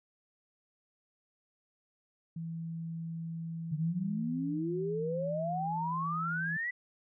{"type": "tone", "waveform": "sine", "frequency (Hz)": 164.81, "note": "E3", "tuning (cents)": 0, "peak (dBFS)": -36, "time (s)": [2.36, 6.57], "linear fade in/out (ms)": 5}
{"type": "exponential sweep", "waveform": "sine", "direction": "up", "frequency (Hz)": [144.7, 2000], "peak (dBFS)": -32, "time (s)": [3.71, 6.71], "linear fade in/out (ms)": 10}
{"effects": []}